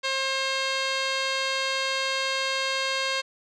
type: tone with low-pass filter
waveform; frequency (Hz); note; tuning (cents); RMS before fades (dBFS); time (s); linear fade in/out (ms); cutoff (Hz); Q
10% pulse; 534; C5; +35; -27; 0.03-3.22; 20; 5100; 8.3
effects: none